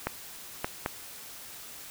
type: clicks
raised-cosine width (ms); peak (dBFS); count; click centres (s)
0.5; -13; 3; 0.07 / 0.645 / 0.861
effects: white hiss -45 dBFS RMS until 1.9 s